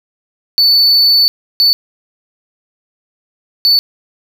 triangle tone bursts at uneven times, 4487 Hz, C#8, 20 cents sharp, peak -5 dBFS, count 3, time 0.58-1.28 / 1.6-1.73 / 3.65-3.79 s, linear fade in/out 0 ms, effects none

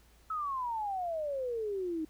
sine exponential sweep, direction down, 1309 to 307.6 Hz, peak -32 dBFS, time 0.3-2.05 s, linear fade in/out 5 ms, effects added 57 Hz sine -60 dBFS peak until 2.09 s + pink hiss -65 dBFS RMS until 2.09 s

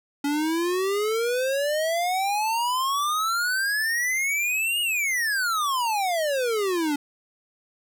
square exponential two-way sweep, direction up then down, 281.8 to 2899 to 281.8 Hz, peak -23 dBFS, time 0.24-6.96 s, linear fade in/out 5 ms, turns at 4.81 s, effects none

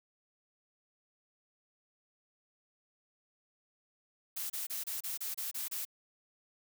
blue noise bursts, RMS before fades -38 dBFS, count 9, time 4.36-5.852 s, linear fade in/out 10 ms, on 140 ms, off 29 ms, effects none

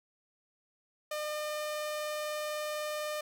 sawtooth tone with vibrato, 604 Hz, D5, 48 cents sharp, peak -30 dBFS, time 1.11-3.21 s, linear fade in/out 5 ms, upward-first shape sine, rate 20 Hz, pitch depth 9 cents each way, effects 11-bit

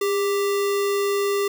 sine tone with sample-and-hold, 403 Hz, G4, 48 cents sharp, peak -19 dBFS, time 0.01-1.48 s, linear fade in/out 5 ms, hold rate 1575 Hz, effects none

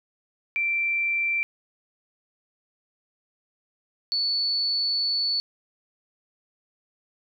sine tone pair in turn, 2349 / 4450 Hz, D7 / C#8, 0 / +6 cents, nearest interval major seventh, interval 1106 cents, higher second, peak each -22 dBFS, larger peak neither, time 0.56-1.43 / 4.12-5.4 s, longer second, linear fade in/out 0 ms, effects none

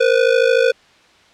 square ring-modulated tone, 493.9 Hz, B4, in tune, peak -9 dBFS, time 0-0.72 s, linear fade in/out 10 ms, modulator 26.7 Hz, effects white hiss -50 dBFS RMS until 1.33 s + low-pass 4000 Hz 12 dB/octave

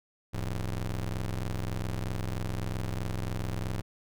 30% pulse ring-modulated tone, 64.4 Hz, C2, 27 cents flat, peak -25 dBFS, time 0.33-3.82 s, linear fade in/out 20 ms, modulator 43.8 Hz, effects none

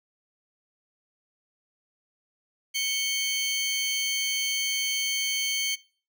25% pulse tone pair together, 2217 / 3119 Hz, C#7 / G7, 0 / -9 cents, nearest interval tritone, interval 591 cents, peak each -25 dBFS, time 2.74-5.76 s, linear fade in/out 20 ms, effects noise-tail reverb RT60 0.4 s tail -22 dB re dry

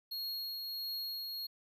square tone with tremolo, 4295 Hz, C8, 44 cents sharp, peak -37 dBFS, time 0.11-1.47 s, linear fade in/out 10 ms, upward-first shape triangle, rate 1.5 Hz, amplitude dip 30%, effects none

